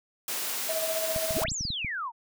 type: high-pass noise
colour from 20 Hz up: white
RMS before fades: -32 dBFS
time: 0.28-1.44 s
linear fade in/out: 2 ms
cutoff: 280 Hz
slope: 12 dB/octave
type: tone with tremolo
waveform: sine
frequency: 644 Hz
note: E5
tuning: 41 cents flat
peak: -27 dBFS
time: 0.69-1.46 s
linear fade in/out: 2 ms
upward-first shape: sine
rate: 15 Hz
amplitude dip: 60%
type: clicks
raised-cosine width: 5 ms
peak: -24 dBFS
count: 11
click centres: 1.162 / 1.308 / 1.368 / 1.418 / 1.45 / 1.484 / 1.518 / 1.609 / 1.652 / 1.704 / 1.847 s
type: exponential two-way sweep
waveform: sine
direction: up then down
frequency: 104.6 to 7902 to 873 Hz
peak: -30 dBFS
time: 1.33-2.12 s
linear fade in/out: 50 ms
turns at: 1.52 s
effects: none